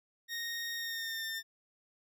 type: tone with pitch glide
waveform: 20% pulse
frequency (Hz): 1859 to 1800.9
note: A#6 to A6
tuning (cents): -5 to +40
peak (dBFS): -31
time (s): 0.28-1.43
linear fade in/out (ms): 50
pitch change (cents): -55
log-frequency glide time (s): 0.76-1.25
effects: none